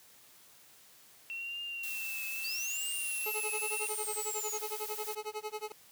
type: tone with vibrato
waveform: sine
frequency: 2706 Hz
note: E7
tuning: 45 cents sharp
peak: -37 dBFS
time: 1.3-3.87 s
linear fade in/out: 0 ms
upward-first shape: triangle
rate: 0.79 Hz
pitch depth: 68 cents each way
type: noise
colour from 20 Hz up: blue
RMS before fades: -42 dBFS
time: 1.83-5.15 s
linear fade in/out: 5 ms
type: linear two-way sweep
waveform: sine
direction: up then down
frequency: 4435 to 11530 to 6550 Hz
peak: -37 dBFS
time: 2.44-4.58 s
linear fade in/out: 5 ms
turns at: 3.27 s
type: tone with tremolo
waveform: 25% pulse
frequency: 426.9 Hz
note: G#4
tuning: 48 cents sharp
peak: -31 dBFS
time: 3.26-5.72 s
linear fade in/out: 2 ms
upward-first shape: sine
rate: 11 Hz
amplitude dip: 100%
effects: white hiss -59 dBFS RMS until 5.91 s + high-pass 60 Hz 12 dB/octave